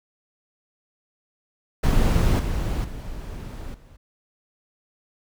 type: noise with level steps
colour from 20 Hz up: brown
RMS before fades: -18 / -25 / -34 / -47 dBFS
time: 1.83-3.97 s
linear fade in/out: 10 ms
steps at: 2.39 / 2.84 / 3.74 s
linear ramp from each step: 5 ms
effects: none